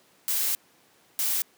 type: noise bursts at uneven times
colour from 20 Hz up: blue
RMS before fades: -26 dBFS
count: 2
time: 0.28-0.55 / 1.19-1.42 s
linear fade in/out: 0 ms
effects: pink hiss -60 dBFS RMS until 1.57 s + high-pass 200 Hz 12 dB/octave